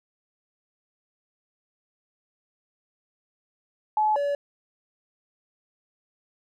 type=tone pair in turn; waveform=sine / triangle; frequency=856 / 571.3 Hz; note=A5 / D5; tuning=-48 / -48 cents; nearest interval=perfect fifth; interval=700 cents; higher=first; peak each=-19 / -21 dBFS; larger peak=first; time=3.97-4.16 / 4.16-4.35 s; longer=neither; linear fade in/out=2 ms; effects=none